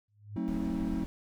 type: tone with exponential growth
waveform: sine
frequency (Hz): 103.83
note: G#2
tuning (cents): 0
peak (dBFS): -35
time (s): 0.08-0.37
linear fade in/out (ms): 5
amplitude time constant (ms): 63
type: chord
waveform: triangle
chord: F# diminished seventh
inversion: none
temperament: just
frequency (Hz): 185 / 222 / 266.4 / 319.7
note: F#3 / A3 / C4 / Eb4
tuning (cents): 0 / +16 / +31 / +47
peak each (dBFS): -34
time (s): 0.36-1.04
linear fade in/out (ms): 5
type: noise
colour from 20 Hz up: brown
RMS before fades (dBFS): -40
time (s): 0.48-1.06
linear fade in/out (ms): 0
effects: none